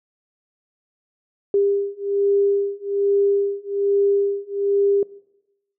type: beating tone pair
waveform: sine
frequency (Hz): 400 / 401.2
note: G4 / G4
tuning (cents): +35 / +40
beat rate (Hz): 1.2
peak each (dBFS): -20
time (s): 1.54-5.03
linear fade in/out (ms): 2
effects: noise-tail reverb RT60 0.9 s tail -21 dB re dry